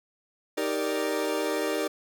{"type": "chord", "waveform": "40% pulse", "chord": "Eb major seventh", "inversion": "none", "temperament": "equal with one note detuned", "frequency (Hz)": [311.1, 392, 466.2, 585], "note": ["Eb4", "G4", "Bb4", "D5"], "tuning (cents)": [0, 0, 0, -7], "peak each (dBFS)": -31, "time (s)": [0.57, 1.88], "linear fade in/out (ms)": 10, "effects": []}